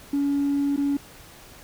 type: tone with dropouts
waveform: triangle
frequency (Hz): 282.6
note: C#4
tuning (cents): +34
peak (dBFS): -17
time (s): 0.13-0.97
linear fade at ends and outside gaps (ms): 5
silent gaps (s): 0.763-0.776
effects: tanh soft clip ceiling -17 dBFS + pink hiss -47 dBFS RMS until 1.63 s